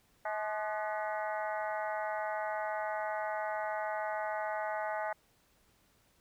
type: harmonic tone with a mistuned harmonic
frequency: 213.3 Hz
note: G#3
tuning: 46 cents sharp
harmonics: 3 / 4 / 5 / 6 / 7 / 8 / 9 / 10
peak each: -37 / -37 / -49 / -44 / -43 / -51 / -45 / -54 dBFS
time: 0.25-5.13 s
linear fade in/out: 5 ms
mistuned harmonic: 6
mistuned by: -81 cents
effects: pink hiss -69 dBFS RMS until 6.2 s